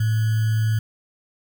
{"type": "tone with sample-and-hold", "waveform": "sine", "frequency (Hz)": 110, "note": "A2", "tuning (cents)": 0, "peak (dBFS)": -17, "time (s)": [0, 0.79], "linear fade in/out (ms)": 5, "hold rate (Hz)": 1575, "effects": []}